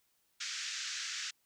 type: band-pass noise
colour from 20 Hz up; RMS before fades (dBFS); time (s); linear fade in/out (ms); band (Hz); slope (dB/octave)
white; -40; 0.4-1.31; 10; 1400 to 6900; 48
effects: white hiss -75 dBFS RMS until 1.45 s